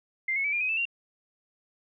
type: tone with pitch steps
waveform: sine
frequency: 2093 / 2192 / 2296 / 2404 / 2518 / 2637 / 2762 Hz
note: C7 / C#7 / D7 / D7 / D#7 / E7 / F7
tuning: 0 / -20 / -40 / +40 / +20 / 0 / -20 cents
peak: -25 dBFS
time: 0.28-0.854 s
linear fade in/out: 5 ms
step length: 82 ms
effects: none